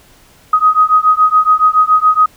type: beating tone pair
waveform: sine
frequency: 1252 / 1259.1 Hz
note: D#6 / D#6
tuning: +10 / +20 cents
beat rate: 7.1 Hz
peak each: -10 dBFS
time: 0.53-2.26 s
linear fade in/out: 5 ms
effects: pink hiss -46 dBFS RMS until 2.36 s